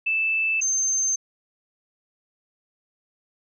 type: tone pair in turn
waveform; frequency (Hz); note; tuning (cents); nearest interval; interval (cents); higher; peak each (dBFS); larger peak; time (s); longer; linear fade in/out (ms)
sine; 2637 / 6290; E7 / G8; 0 / +5; octave + minor third; 1505; second; -20; neither; 0.06-0.61 / 0.61-1.16; neither; 10
effects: none